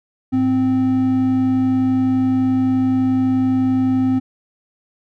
triangle tone pair together, 103.83 / 259.8 Hz, G#2 / C4, 0 / -12 cents, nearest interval octave + major third, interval 1588 cents, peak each -23 / -12 dBFS, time 0.32-4.2 s, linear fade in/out 20 ms, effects none

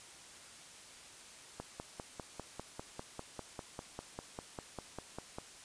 click train, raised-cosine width 1 ms, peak -27 dBFS, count 20, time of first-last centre 1.6-5.385 s, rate 5.02 Hz, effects white hiss -54 dBFS RMS until 5.64 s + resampled to 22050 Hz

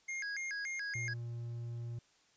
square tone with vibrato, 1874 Hz, A#6, 9 cents sharp, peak -38 dBFS, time 0.08-1.14 s, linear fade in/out 10 ms, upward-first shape square, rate 3.5 Hz, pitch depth 220 cents each way
triangle tone with pitch glide, 118.7 to 118.02 Hz, A#2 to A#2, +32 to +22 cents, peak -37 dBFS, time 0.95-1.99 s, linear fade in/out 5 ms, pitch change -10 cents, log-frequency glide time 1.06-1.29 s
effects white hiss -69 dBFS RMS until 2.36 s + resampled to 16000 Hz

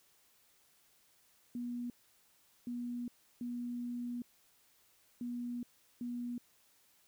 sine tone bursts at uneven times, 241.9 Hz, B3, 36 cents flat, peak -37 dBFS, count 5, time 1.55-1.9 / 2.67-3.08 / 3.41-4.22 / 5.21-5.63 / 6.01-6.38 s, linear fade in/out 2 ms, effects white hiss -69 dBFS RMS until 7.07 s

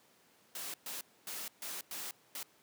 white noise bursts at uneven times, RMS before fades -42 dBFS, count 6, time 0.55-0.74 / 0.86-1.01 / 1.27-1.48 / 1.62-1.81 / 1.91-2.11 / 2.35-2.43 s, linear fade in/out 2 ms, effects pink hiss -66 dBFS RMS until 2.62 s + high-pass 200 Hz 12 dB/octave

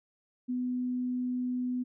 sine tone, 249.7 Hz, B3, 19 cents sharp, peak -29 dBFS, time 0.48-1.84 s, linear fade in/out 20 ms, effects none

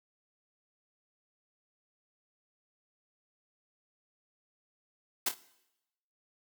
white noise with echo, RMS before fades -29 dBFS, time 5.26-5.29 s, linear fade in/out 5 ms, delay 27 ms, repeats 2, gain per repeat -9 dB, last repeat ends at 5.344 s, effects noise-tail reverb RT60 0.9 s tail -19 dB re dry + high-pass 200 Hz 12 dB/octave

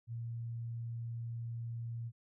sine tone, 116.54 Hz, A#2, in tune, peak -38 dBFS, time 0.07-2.12 s, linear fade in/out 50 ms, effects none

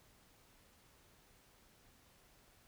silence, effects pink hiss -67 dBFS RMS until 2.67 s

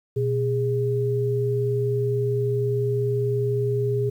sine tone pair together, 122.07 / 410.6 Hz, B2 / G#4, -20 / -20 cents, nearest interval octave + major sixth, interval 2100 cents, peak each -23 / -23 dBFS, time 0.16-4.1 s, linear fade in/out 10 ms, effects 9-bit

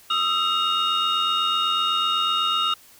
sine tone cluster, 1250 / 1338 / 2836 / 3722 Hz, D#6 / E6 / F7 / A#7, +8 / +25 / +26 / -3 cents, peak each -24 dBFS, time 0.1-2.74 s, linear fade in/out 5 ms, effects tanh soft clip ceiling -14 dBFS + white hiss -51 dBFS RMS until 2.99 s

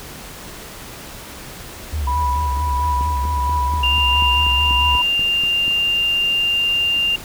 sine tone with vibrato, 71.5 Hz, D2, 46 cents flat, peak -19 dBFS, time 1.92-4.98 s, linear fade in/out 20 ms, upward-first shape sine, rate 4.5 Hz, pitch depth 140 cents each way
sine tone with tremolo, 982 Hz, B5, 10 cents flat, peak -17 dBFS, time 2.07-5.02 s, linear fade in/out 5 ms, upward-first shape triangle, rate 1.5 Hz, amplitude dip 45%
click train, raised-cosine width 3 ms, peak -19 dBFS, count 12, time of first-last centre 3.01-5.68 s, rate 4.12 Hz
sine tone, 2794 Hz, F7, in tune, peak -15 dBFS, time 3.83-7.16 s, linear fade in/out 5 ms
effects pink hiss -35 dBFS RMS until 7.24 s

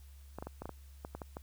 clicks, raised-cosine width 1 ms, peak -27 dBFS, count 10, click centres 0.386 / 0.425 / 0.47 / 0.62 / 0.656 / 0.693 / 1.049 / 1.15 / 1.218 / 1.369 s, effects added 69 Hz sine -51 dBFS peak until 1.42 s + white hiss -66 dBFS RMS until 1.42 s

